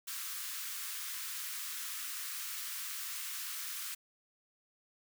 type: high-pass noise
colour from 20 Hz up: white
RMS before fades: -41 dBFS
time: 0.07-3.95 s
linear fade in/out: 10 ms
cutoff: 1100 Hz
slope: 48 dB/octave
effects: none